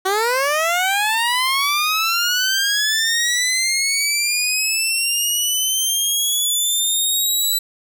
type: linear sweep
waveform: 15% pulse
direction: up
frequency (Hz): 370 to 3973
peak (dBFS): -10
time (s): 0.05-7.59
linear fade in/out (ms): 10
effects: none